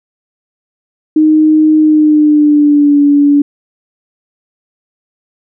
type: tone with pitch glide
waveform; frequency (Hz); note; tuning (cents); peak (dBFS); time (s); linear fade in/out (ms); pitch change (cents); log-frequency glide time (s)
sine; 309.8 to 287.4; D#4 to D4; -7 to -37; -4; 1.16-3.42; 5; -130; 1.78-3
effects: none